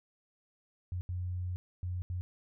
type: tone bursts at uneven times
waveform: sine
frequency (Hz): 89.9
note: F#2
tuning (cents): -49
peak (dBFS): -33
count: 4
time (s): 0.92-1.01 / 1.09-1.56 / 1.83-2.02 / 2.1-2.21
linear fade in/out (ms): 0
effects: none